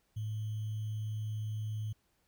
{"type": "tone with sample-and-hold", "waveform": "sine", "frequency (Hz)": 107.8, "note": "A2", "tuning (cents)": -35, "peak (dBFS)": -34, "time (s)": [0.16, 1.93], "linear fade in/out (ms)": 10, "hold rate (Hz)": 3150, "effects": ["pink hiss -75 dBFS RMS until 2.27 s"]}